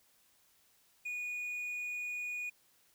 triangle tone, 2458 Hz, D#7, 22 cents flat, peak -35 dBFS, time 1.05-2.5 s, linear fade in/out 10 ms, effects white hiss -69 dBFS RMS until 2.94 s

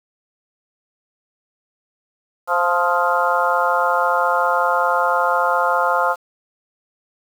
harmonic tone with a mistuned harmonic, 174.61 Hz, F3, in tune, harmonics 3 / 4 / 5 / 6 / 7 / 8, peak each -22 / -22 / -22 / -22 / -22 / -22 dBFS, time 2.47-6.16 s, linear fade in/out 50 ms, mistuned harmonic 7, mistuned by +42 cents, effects 7-bit

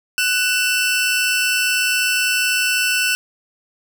sawtooth tone pair together, 1489.8 / 2676 Hz, F#6 / E7, +11 / +25 cents, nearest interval minor seventh, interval 1014 cents, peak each -16 / -15 dBFS, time 0.18-3.15 s, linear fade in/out 0 ms, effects none

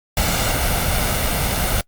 pink noise with comb filter, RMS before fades -19 dBFS, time 0.17-1.81 s, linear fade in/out 2 ms, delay 1.4 ms, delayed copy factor +0.5, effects noise-tail reverb RT60 0.1 s tail -26 dB re dry + Opus 48 kbps

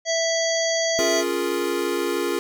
harmonic tone, 659 Hz, E5, 1 cent flat, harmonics 1 / 3 / 5 / 7 / 9 / 10, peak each -22 / -28 / -31 / -29 / -30 / -30 dBFS, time 0.05-1.24 s, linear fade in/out 50 ms
square chord, Bb minor seventh, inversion first, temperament equal, 277.2 / 349.2 / 415.3 / 466.2 Hz, Db4 / F4 / Ab4 / Bb4, 0 / 0 / 0 / 0 cents, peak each -31 / -26 / -28 / -30 dBFS, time 0.99-2.39 s, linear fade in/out 0 ms
effects none

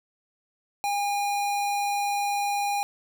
square tone, 812 Hz, G#5, 39 cents flat, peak -25 dBFS, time 0.84-2.83 s, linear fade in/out 0 ms, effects none

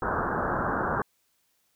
white low-pass noise, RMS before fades -28 dBFS, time 0.02-1.02 s, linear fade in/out 2 ms, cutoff 1600 Hz, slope 96 dB/octave, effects white hiss -71 dBFS RMS until 1.75 s

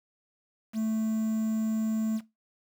triangle tone with quantisation, 220 Hz, A3, in tune, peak -24 dBFS, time 0.73-2.21 s, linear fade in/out 50 ms, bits 8, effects noise-tail reverb RT60 0.2 s tail -18 dB re dry

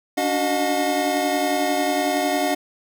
square tone cluster, 286 / 297 / 372 / 618 / 719 Hz, D4 / D4 / F#4 / D#5 / F#5, -46 / +20 / +9 / -12 / -50 cents, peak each -26 / -32 / -30 / -26 / -24 dBFS, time 0.17-2.55 s, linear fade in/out 10 ms, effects none

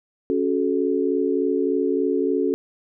sine chord, F# minor, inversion second, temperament equal with one note detuned, 277.2 / 370 / 433.4 Hz, C#4 / F#4 / A4, 0 / 0 / -26 cents, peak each -23 dBFS, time 0.3-2.54 s, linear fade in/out 0 ms, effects none

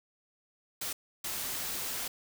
white noise bursts at uneven times, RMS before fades -36 dBFS, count 2, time 0.81-0.93 / 1.24-2.08 s, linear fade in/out 5 ms, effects none

